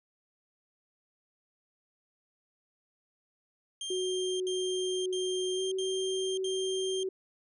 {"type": "tone bursts", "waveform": "sawtooth", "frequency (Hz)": 3184, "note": "G7", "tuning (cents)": 26, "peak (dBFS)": -32, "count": 5, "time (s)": [3.81, 7.032], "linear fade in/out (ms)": 2, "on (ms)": 590, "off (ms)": 68}
{"type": "tone with pitch glide", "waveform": "sine", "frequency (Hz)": [370, 378.6], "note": ["F#4", "F#4"], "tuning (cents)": [0, 40], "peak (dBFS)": -30, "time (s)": [3.9, 7.09], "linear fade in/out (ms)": 5, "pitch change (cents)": 40, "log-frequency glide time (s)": [5.55, 5.61]}
{"effects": ["resampled to 24000 Hz"]}